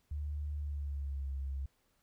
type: tone with pitch glide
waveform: sine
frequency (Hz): 73.7 to 67.97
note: D2 to C#2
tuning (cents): +7 to -33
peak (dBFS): -35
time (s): 0.11-1.66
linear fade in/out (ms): 5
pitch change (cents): -140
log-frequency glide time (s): 0.56-1.3
effects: pink hiss -75 dBFS RMS until 2.02 s